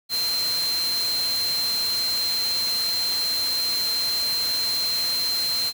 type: tone in noise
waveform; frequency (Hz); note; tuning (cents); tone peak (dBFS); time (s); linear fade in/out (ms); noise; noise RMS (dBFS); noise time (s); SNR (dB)
sine; 4138; C8; -20; -22; 0.09-5.73; 50; white; -31; 0.09-5.73; +6
effects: none